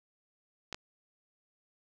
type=clicks; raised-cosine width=0.2 ms; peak=-21 dBFS; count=2; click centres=0.727 / 0.745 s; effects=none